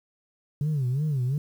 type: tone with vibrato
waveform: sine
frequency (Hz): 138.59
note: C#3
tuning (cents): 0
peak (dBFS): -21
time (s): 0.61-1.38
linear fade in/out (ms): 2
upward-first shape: sine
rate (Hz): 2.8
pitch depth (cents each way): 200
effects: tanh soft clip ceiling -21 dBFS + 9-bit